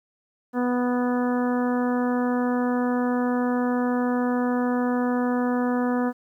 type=harmonic tone; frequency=246.7 Hz; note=B3; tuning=2 cents flat; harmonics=1 / 2 / 3 / 4 / 5 / 6 / 7; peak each=-22 / -28 / -32 / -34 / -36 / -38 / -39 dBFS; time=0.53-6.13 s; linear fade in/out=50 ms; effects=10-bit